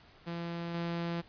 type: tone with level steps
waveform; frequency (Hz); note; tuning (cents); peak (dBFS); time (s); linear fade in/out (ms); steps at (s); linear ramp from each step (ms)
sawtooth; 170; F3; -46; -32 / -29; 0.26-1.22; 20; 0.74; 5
effects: pink hiss -59 dBFS RMS until 1.28 s + resampled to 11025 Hz